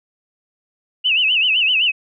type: tone with vibrato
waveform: sine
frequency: 2779 Hz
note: F7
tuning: 9 cents flat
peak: -13 dBFS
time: 1.04-1.92 s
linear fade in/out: 20 ms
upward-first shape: sine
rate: 7.8 Hz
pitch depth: 160 cents each way
effects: none